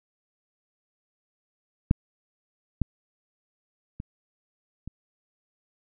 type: clicks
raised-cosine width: 5 ms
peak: -6 / -11 / -22 / -24 dBFS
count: 4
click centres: 1.911 / 2.817 / 4.001 / 4.876 s
effects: none